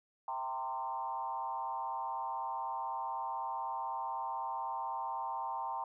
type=tone with frequency modulation; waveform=sine; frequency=914 Hz; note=A#5; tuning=34 cents flat; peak=-35 dBFS; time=0.28-5.84 s; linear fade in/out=2 ms; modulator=128 Hz; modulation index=1.2; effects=none